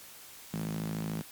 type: tone with high-pass filter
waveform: sawtooth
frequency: 53.7 Hz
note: A1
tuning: 41 cents flat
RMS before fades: -35 dBFS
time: 0.53-1.22 s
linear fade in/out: 10 ms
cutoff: 180 Hz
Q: 5.8
effects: white hiss -50 dBFS RMS until 1.31 s + MP3 96 kbps